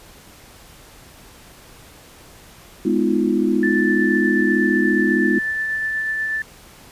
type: chord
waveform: sine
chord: F half-diminished seventh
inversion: first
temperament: just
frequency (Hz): 209.5 / 251.4 / 314.3 / 349.2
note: Ab3 / Cb4 / Eb4 / F4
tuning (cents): +15 / +31 / +18 / 0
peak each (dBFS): -21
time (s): 2.85-5.39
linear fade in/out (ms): 5
type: tone with tremolo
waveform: sine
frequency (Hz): 1760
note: A6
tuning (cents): 0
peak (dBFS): -19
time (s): 3.63-6.42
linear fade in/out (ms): 2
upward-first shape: triangle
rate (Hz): 8.2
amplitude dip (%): 25
effects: pink hiss -45 dBFS RMS until 6.91 s + resampled to 32000 Hz